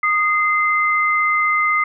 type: tone pair together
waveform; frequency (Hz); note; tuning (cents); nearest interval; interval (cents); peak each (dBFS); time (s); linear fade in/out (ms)
sine; 1236 / 2074; D#6 / C7; -12 / -16; major sixth; 896; -17; 0.03-1.84; 5
effects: none